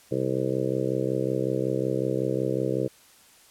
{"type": "harmonic tone", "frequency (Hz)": 65.41, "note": "C2", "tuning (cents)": 0, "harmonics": [2, 3, 4, 5, 6, 7, 8, 9], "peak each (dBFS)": [-31, -34, -40, -30, -31, -30, -31, -39], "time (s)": [0.11, 2.88], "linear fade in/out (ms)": 10, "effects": ["white hiss -55 dBFS RMS until 3.5 s", "low-pass 12000 Hz 12 dB/octave"]}